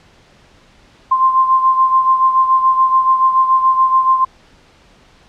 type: beating tone pair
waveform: sine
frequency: 1046.5 / 1053.5 Hz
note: C6 / C6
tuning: 0 / +12 cents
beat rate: 7 Hz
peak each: -10 / -17 dBFS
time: 1.11-4.25 s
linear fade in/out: 10 ms
effects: pink hiss -48 dBFS RMS until 5.28 s + low-pass 5000 Hz 12 dB/octave